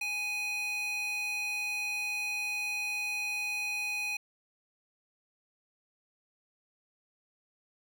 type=tone with high-pass filter; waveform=square; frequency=830.6 Hz; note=G#5; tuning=in tune; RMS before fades=-34 dBFS; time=0.01-4.17 s; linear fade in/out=5 ms; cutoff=2100 Hz; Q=7.8; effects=none